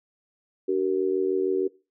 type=tone with amplitude modulation; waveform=sine; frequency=379.5 Hz; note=F#4; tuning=44 cents sharp; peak=-17 dBFS; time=0.68-1.68 s; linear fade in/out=10 ms; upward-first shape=sine; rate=86.5 Hz; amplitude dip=90%; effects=noise-tail reverb RT60 0.3 s tail -21 dB re dry